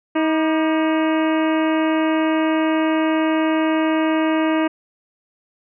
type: harmonic tone with a mistuned harmonic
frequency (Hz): 316.9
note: D#4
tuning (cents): +32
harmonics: 1 / 2 / 3 / 4 / 5 / 6 / 7 / 8 / 9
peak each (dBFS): -17 / -23 / -27 / -29 / -31 / -33 / -34 / -35 / -36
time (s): 0.15-4.68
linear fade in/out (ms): 10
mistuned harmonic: 4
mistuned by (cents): -78
effects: none